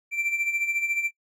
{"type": "tone with tremolo", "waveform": "triangle", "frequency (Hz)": 2349, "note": "D7", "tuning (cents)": 0, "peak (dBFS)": -20, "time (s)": [0.11, 1.11], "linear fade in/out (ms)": 50, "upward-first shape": "sine", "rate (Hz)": 14, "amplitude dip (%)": 65, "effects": ["noise-tail reverb RT60 0.1 s tail -24 dB re dry"]}